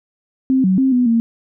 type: tone with pitch steps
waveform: sine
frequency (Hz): 262.6 / 187.7 / 265.1 / 247.8 / 230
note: C4 / F#3 / C4 / B3 / A#3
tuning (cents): +6 / +25 / +23 / +6 / -23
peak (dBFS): -11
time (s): 0.5-1.2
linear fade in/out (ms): 0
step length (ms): 140
effects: none